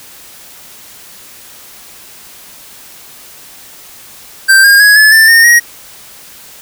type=tone with pitch steps; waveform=square; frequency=1568 / 1617.7 / 1668.9 / 1721.8 / 1776.4 / 1832.6 / 1890.7 Hz; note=G6 / G#6 / G#6 / A6 / A6 / A#6 / A#6; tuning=0 / -46 / +8 / -38 / +16 / -30 / +24 cents; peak=-3 dBFS; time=4.48-5.6 s; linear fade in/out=20 ms; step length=160 ms; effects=white hiss -35 dBFS RMS until 6.61 s